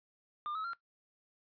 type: tone with pitch steps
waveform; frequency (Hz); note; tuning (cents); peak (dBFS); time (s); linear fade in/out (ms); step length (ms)
triangle; 1200 / 1286.1 / 1378.4; D6 / E6 / F6; +37 / -43 / -23; -34; 0.46-0.733; 0; 91
effects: noise-tail reverb RT60 0.1 s tail -17 dB re dry + resampled to 11025 Hz